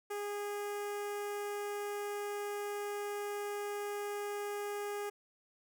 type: tone with notch filter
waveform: sawtooth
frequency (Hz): 410.5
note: G#4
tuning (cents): -20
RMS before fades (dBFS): -39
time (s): 0.1-5.1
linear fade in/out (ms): 10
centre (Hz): 4000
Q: 1.2
effects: none